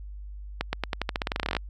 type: accelerating click train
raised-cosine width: 0.3 ms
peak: -10 dBFS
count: 19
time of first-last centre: 0.61-1.567 s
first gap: 120 ms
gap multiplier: 0.89
effects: added 50 Hz sine -37 dBFS peak until 1.69 s